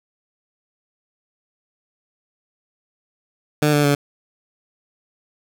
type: tone with pitch steps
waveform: 15% pulse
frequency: 150.1 / 146.67 / 143.32 Hz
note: D3 / D3 / D3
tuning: +38 / -2 / -42 cents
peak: -8 dBFS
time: 3.62-3.95 s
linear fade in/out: 5 ms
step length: 110 ms
effects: none